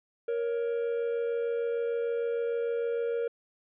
triangle tone pair together, 468.7 / 555.3 Hz, A#4 / C#5, +9 / +3 cents, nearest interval minor third, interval 294 cents, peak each -26 / -35 dBFS, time 0.28-3.28 s, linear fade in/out 5 ms, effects resampled to 8000 Hz

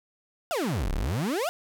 35% pulse exponential two-way sweep, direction down then up, 748 to 30.25 to 748 Hz, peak -24 dBFS, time 0.51-1.49 s, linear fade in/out 0 ms, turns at 0.92 s, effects none

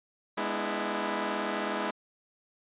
10% pulse chord, E dominant seventh, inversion first, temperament equal with one note detuned, 207.7 / 246.9 / 300.4 / 329.6 Hz, G#3 / B3 / D4 / E4, 0 / 0 / +39 / 0 cents, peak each -25 / -29 / -29 / -26 dBFS, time 0.37-1.91 s, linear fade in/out 10 ms, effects resampled to 8000 Hz

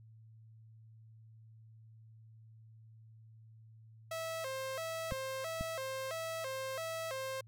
sawtooth tone with vibrato, 587.3 Hz, D5, in tune, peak -34 dBFS, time 4.11-7.41 s, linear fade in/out 5 ms, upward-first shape square, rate 1.5 Hz, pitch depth 180 cents each way
clicks, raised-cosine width 5 ms, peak -26 dBFS, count 2, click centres 5.122 / 5.61 s
effects added 111 Hz sine -55 dBFS peak until 7.47 s

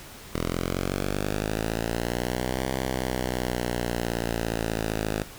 5% pulse linear two-way sweep, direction up then down, 41.2 to 65.41 to 52.6 Hz, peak -15 dBFS, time 0.33-5.24 s, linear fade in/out 20 ms, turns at 2.7 s, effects pink hiss -44 dBFS RMS until 5.38 s

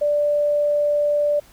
sine tone, 587.3 Hz, D5, in tune, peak -16 dBFS, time 0.01-1.4 s, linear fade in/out 10 ms, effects pink hiss -51 dBFS RMS until 1.52 s

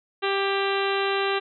harmonic tone with a mistuned harmonic, 393.2 Hz, G4, 5 cents sharp, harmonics 1 / 2 / 3 / 4 / 5 / 6 / 7 / 8 / 9 / 10, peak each -25 / -30 / -30 / -32 / -35 / -36 / -33 / -36 / -39 / -36 dBFS, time 0.22-1.4 s, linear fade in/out 20 ms, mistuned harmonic 4, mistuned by +17 cents, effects none

